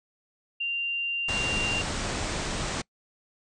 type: tone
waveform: sine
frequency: 2780 Hz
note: F7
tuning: 9 cents flat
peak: -26 dBFS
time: 0.6-1.82 s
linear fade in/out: 10 ms
type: low-pass noise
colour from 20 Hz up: pink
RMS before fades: -31 dBFS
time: 1.28-2.82 s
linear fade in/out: 10 ms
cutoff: 8800 Hz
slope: 96 dB/octave
effects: noise-tail reverb RT60 0.1 s tail -25 dB re dry